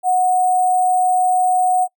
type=tone with sample-and-hold; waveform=sine; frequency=733 Hz; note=F#5; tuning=16 cents flat; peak=-12 dBFS; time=0.03-1.88 s; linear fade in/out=50 ms; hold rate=8820 Hz; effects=noise-tail reverb RT60 0.1 s tail -23 dB re dry